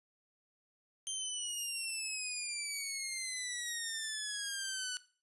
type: exponential sweep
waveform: 10% pulse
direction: down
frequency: 3150 to 1480 Hz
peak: -28 dBFS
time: 1.07-4.97 s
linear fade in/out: 0 ms
effects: noise-tail reverb RT60 0.4 s tail -17 dB re dry + resampled to 24000 Hz